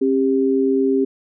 sine tone pair together, 268.9 / 397.5 Hz, C4 / G4, +47 / +24 cents, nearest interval perfect fifth, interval 677 cents, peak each -17 dBFS, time 0.01-1.05 s, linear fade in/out 10 ms, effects none

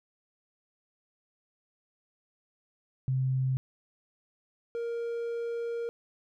sine / triangle tone pair in turn, 130.9 / 467.6 Hz, C3 / A#4, +1 / +5 cents, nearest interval octave + minor seventh, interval 2204 cents, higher second, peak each -25 / -29 dBFS, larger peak first, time 3.08-3.57 / 4.75-5.89 s, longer second, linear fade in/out 0 ms, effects none

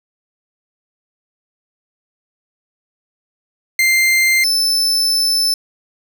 40% pulse tone pair in turn, 2093 / 5274 Hz, C7 / E8, 0 / 0 cents, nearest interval octave + major third, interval 1600 cents, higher second, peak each -10 / -12 dBFS, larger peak first, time 3.79-4.44 / 4.44-5.54 s, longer second, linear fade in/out 2 ms, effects none

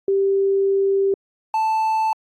sine / triangle tone pair in turn, 392 / 880 Hz, G4 / A5, 0 / 0 cents, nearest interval octave + major second, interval 1400 cents, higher second, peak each -15 dBFS, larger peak neither, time 0.08-1.14 / 1.54-2.13 s, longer first, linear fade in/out 2 ms, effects AAC 64 kbps

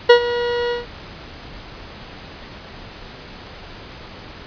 40% pulse tone with ADSR envelope, 480.2 Hz, B4, 49 cents flat, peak -3 dBFS, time 0.09-0.86 s, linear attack 10 ms, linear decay 91 ms, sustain -15 dB, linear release 150 ms, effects pink hiss -37 dBFS RMS until 4.46 s + resampled to 11025 Hz

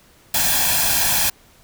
white noise with comb filter, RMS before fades -18 dBFS, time 0.34-1.3 s, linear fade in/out 5 ms, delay 1.2 ms, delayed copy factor +0.7, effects pink hiss -52 dBFS RMS until 1.63 s

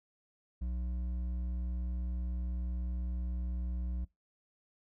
sine tone with hard clipping, 61 Hz, B1, 21 cents flat, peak -35 dBFS, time 0.61-4.05 s, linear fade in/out 10 ms, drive 7 dB, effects noise-tail reverb RT60 0.2 s tail -23 dB re dry

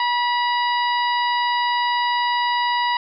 harmonic tone with a mistuned harmonic, 966 Hz, B5, 39 cents flat, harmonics 1 / 2 / 3 / 4 / 5, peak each -19 / -25 / -29 / -31 / -33 dBFS, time 0-2.97 s, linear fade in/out 2 ms, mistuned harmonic 2, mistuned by +21 cents, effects none

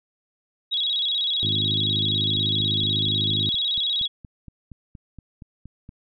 sine tone with vibrato, 3576 Hz, A7, 27 cents sharp, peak -21 dBFS, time 0.71-4.08 s, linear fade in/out 20 ms, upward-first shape square, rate 16 Hz, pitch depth 110 cents each way
harmonic tone, 52 Hz, G#1, 3 cents sharp, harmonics 2 / 3 / 4 / 5 / 6 / 7, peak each -28 / -32 / -34 / -36 / -38 / -39 dBFS, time 1.43-3.49 s, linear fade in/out 0 ms
click train, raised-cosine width 5 ms, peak -28 dBFS, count 16, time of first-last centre 2.37-5.891 s, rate 4.26 Hz
effects none

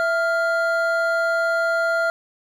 triangle tone pair together, 663.5 / 1399 Hz, E5 / F6, +11 / +3 cents, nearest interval octave + minor second, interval 1292 cents, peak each -19 dBFS, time 0-2.1 s, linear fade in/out 0 ms, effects none

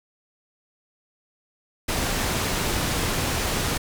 pink low-pass noise, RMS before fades -25 dBFS, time 1.88-3.78 s, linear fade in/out 10 ms, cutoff 12000 Hz, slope 12 dB/octave, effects none

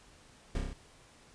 brown noise with echo, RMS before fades -31 dBFS, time 0.55-0.58 s, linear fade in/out 2 ms, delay 30 ms, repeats 5, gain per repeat -2 dB, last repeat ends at 0.73 s, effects pink hiss -59 dBFS RMS until 1.34 s + resampled to 22050 Hz

